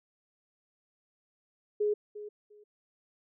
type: tone with echo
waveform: sine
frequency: 417.9 Hz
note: G#4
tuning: 11 cents sharp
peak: -25 dBFS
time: 1.8-1.94 s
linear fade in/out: 10 ms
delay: 350 ms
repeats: 2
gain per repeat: -14 dB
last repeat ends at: 2.64 s
effects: none